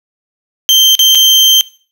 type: tone with dropouts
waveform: 35% pulse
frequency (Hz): 3136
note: G7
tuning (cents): 0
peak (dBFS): -3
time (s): 0.69-1.61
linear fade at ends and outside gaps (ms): 0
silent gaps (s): 0.952-0.992 / 1.149-1.154
effects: noise-tail reverb RT60 0.4 s tail -19 dB re dry